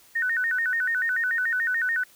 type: tone with vibrato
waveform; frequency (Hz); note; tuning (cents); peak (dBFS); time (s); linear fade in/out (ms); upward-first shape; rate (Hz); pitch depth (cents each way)
sine; 1661.2; G#6; 0; -22; 0.15-2.04; 10; square; 6.9; 180
effects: white hiss -55 dBFS RMS until 2.15 s